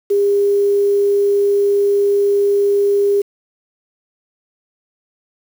sine tone with quantisation, 403.5 Hz, G#4, 50 cents flat, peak -11 dBFS, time 0.1-3.22 s, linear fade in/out 10 ms, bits 6, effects none

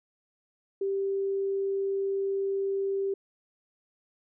sine tone, 392 Hz, G4, in tune, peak -26 dBFS, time 0.81-3.14 s, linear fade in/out 5 ms, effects none

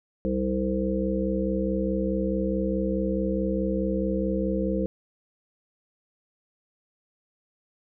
harmonic tone, 64.7 Hz, C2, 19 cents flat, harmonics 1 / 3 / 5 / 7 / 8, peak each -32 / -27 / -30 / -32 / -30 dBFS, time 0.25-4.86 s, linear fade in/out 0 ms, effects none

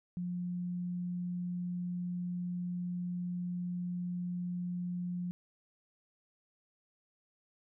sine tone, 177.5 Hz, F3, 28 cents sharp, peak -34 dBFS, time 0.17-5.31 s, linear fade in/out 0 ms, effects none

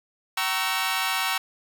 15% pulse chord, G diminished seventh, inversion none, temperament equal with one note detuned, 764.3 / 932.3 / 1108.7 / 1318.5 Hz, G5 / Bb5 / Db6 / Fb6, -44 / 0 / 0 / 0 cents, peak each -23 dBFS, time 0.37-1.38 s, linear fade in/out 5 ms, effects none

